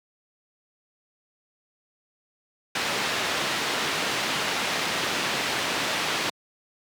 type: low-pass noise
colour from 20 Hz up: white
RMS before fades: -27 dBFS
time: 2.75-6.3 s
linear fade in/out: 5 ms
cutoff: 3400 Hz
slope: 12 dB/octave
effects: high-pass 150 Hz 12 dB/octave